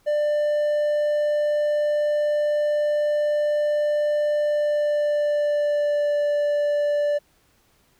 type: tone with pitch glide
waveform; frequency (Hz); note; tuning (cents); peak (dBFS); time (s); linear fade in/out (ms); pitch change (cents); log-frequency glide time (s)
triangle; 594 to 585.5; D5 to D5; +20 to -5; -17; 0.06-7.19; 20; -25; 4.39-6.16
effects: pink hiss -62 dBFS RMS until 7.99 s